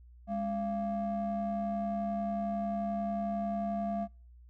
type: ring-modulated tone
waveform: triangle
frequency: 240.3 Hz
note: B3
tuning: 47 cents flat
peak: -26 dBFS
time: 0.27-4.08 s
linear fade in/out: 50 ms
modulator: 445 Hz
effects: noise-tail reverb RT60 0.4 s tail -26 dB re dry + added 60 Hz sine -52 dBFS peak until 4.49 s